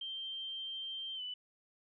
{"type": "tone with pitch glide", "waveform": "sine", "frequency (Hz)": [3147, 2986], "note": ["G7", "F#7"], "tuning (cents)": [6, 15], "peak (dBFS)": -39, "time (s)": [0.01, 1.34], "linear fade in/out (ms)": 5, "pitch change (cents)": -91, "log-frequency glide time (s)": [1.15, 1.22], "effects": []}